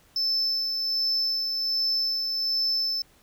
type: tone with tremolo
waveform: triangle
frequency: 5274 Hz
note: E8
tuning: in tune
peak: -20 dBFS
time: 0.16-3.02 s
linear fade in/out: 2 ms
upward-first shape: sine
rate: 1.3 Hz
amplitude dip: 40%
effects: tanh soft clip ceiling -17 dBFS + pink hiss -59 dBFS RMS until 3.22 s